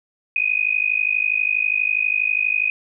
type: tone with amplitude modulation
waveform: sine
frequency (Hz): 2495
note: D#7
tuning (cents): +4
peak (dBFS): -13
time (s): 0.36-2.7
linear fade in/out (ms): 2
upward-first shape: sine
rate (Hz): 52.3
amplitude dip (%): 95
effects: none